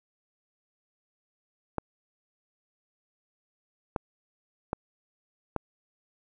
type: clicks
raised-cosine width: 1 ms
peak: -14 dBFS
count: 4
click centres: 1.783 / 3.962 / 4.731 / 5.563 s
effects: none